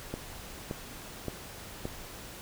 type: click train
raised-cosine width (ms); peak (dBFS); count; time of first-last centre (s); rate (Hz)
2; -20; 4; 0.14-1.854; 1.75
effects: pink hiss -45 dBFS RMS until 2.41 s